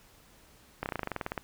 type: slowing click train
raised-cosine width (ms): 0.5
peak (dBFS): -17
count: 14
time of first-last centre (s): 0.83-1.378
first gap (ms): 29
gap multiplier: 1.06
effects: pink hiss -59 dBFS RMS until 1.43 s